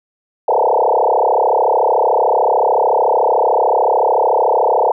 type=tone with frequency modulation; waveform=sine; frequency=685 Hz; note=F5; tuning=34 cents flat; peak=-10 dBFS; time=0.48-4.92 s; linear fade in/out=5 ms; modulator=33.6 Hz; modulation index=7.2; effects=none